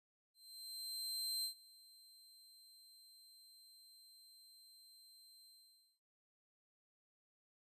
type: tone with ADSR envelope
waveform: sawtooth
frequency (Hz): 4123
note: C8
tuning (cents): -26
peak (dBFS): -35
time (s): 0.34-6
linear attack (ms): 1100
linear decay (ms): 99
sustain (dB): -23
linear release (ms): 530
effects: resampled to 32000 Hz